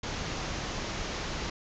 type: low-pass noise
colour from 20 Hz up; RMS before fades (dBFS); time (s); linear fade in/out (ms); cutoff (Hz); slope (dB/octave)
pink; -35; 0.03-1.5; 5; 6900; 96
effects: none